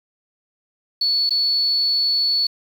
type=tone with dropouts; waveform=sine; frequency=4426 Hz; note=C#8; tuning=3 cents flat; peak=-16 dBFS; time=1.01-2.47 s; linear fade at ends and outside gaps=5 ms; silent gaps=1.294-1.306 s; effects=7-bit